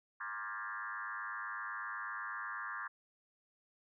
sine tone with frequency modulation, 1396.9 Hz, F6, in tune, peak -39 dBFS, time 0.2-2.88 s, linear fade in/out 10 ms, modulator 108 Hz, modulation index 3.5, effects none

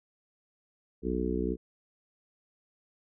harmonic tone, 61.9 Hz, B1, 5 cents sharp, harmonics 1 / 3 / 4 / 5 / 6 / 7, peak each -35 / -35 / -35 / -35 / -35 / -35 dBFS, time 1.02-1.57 s, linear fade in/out 50 ms, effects none

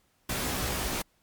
pink noise with comb filter, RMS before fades -31 dBFS, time 0.29-1.02 s, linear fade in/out 5 ms, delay 16 ms, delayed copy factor +0.75, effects pink hiss -69 dBFS RMS until 1.22 s + MP3 96 kbps

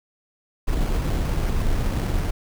brown noise with sample-and-hold, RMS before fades -22 dBFS, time 0.67-2.31 s, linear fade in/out 10 ms, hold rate 3675 Hz, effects none

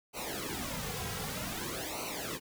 pink noise with flanger, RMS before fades -38 dBFS, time 0.13-2.4 s, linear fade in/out 50 ms, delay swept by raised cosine 0.58 to 3.38 ms, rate 0.53 Hz, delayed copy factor -0.85, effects none

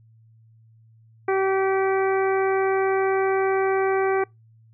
harmonic tone with a mistuned harmonic, 384.6 Hz, G4, 33 cents flat, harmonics 1 / 2 / 3 / 4 / 5 / 6, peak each -20 / -26 / -30 / -32 / -34 / -36 dBFS, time 1.28-4.24 s, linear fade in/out 5 ms, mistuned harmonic 5, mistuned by +24 cents, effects noise-tail reverb RT60 0.2 s tail -26 dB re dry + added 112 Hz sine -51 dBFS peak until 4.73 s

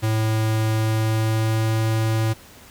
square tone with pitch glide, 110 to 111.02 Hz, A2 to A2, 0 to +16 cents, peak -19 dBFS, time 0.02-2.34 s, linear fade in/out 20 ms, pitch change +16 cents, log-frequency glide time 0.76-1.8 s, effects pink hiss -46 dBFS RMS until 2.7 s

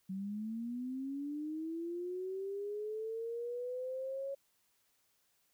sine linear sweep, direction up, 186.6 to 554.4 Hz, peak -37 dBFS, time 0.09-4.35 s, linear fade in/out 10 ms, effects white hiss -75 dBFS RMS until 5.53 s

